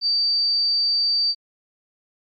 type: tone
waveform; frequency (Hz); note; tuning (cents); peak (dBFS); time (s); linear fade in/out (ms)
sine; 4633; D8; -24; -17; 0.01-1.35; 50
effects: MP3 32 kbps